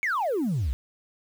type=exponential sweep; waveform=sine; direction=down; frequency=2292 to 55.8 Hz; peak=-22 dBFS; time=0.03-0.73 s; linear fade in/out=0 ms; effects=tanh soft clip ceiling -20 dBFS + 8-bit